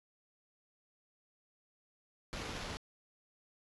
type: noise with sample-and-hold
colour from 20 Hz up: pink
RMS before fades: -42 dBFS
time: 2.33-2.77 s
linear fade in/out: 0 ms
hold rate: 8820 Hz
effects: resampled to 24000 Hz